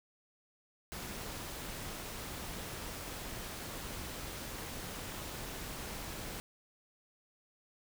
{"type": "noise with amplitude modulation", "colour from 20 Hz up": "pink", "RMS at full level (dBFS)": -41, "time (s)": [0.92, 6.4], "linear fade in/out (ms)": 0, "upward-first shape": "sine", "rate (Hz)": 253, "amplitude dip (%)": 45, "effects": []}